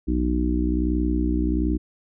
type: harmonic tone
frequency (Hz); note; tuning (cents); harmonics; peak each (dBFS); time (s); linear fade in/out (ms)
61.3; B1; -12; 1 / 3 / 4 / 5 / 6; -23 / -29 / -28 / -24 / -33; 0.07-1.78; 20
effects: none